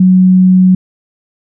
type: tone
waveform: sine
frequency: 185 Hz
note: F#3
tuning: in tune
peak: -3 dBFS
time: 0-0.75 s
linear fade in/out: 5 ms
effects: none